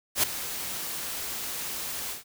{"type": "noise with ADSR envelope", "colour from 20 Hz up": "white", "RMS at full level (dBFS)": -21, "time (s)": [0.15, 2.24], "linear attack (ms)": 82, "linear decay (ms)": 7, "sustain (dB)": -13, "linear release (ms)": 140, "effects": []}